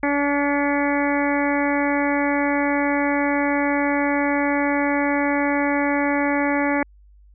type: harmonic tone with a mistuned harmonic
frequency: 286.3 Hz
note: D4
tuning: 44 cents flat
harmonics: 1 / 2 / 3 / 4 / 5 / 6 / 7 / 8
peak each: -21 / -25 / -26 / -32 / -32 / -29 / -29 / -30 dBFS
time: 0.03-6.83 s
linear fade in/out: 2 ms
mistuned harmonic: 8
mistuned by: -42 cents
effects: added 50 Hz sine -47 dBFS peak until 7.34 s